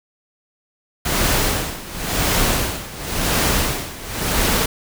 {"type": "noise with tremolo", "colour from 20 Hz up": "pink", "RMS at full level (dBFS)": -17, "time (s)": [1.05, 4.66], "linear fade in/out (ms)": 5, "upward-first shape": "sine", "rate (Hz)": 0.94, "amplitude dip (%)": 85, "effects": []}